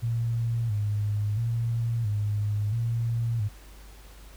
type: tone with vibrato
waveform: sine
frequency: 110 Hz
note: A2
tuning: in tune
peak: -24 dBFS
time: 0.02-3.49 s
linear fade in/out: 20 ms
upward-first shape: square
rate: 0.74 Hz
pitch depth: 96 cents each way
effects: added 50 Hz sine -46 dBFS peak until 4.36 s + pink hiss -53 dBFS RMS until 4.36 s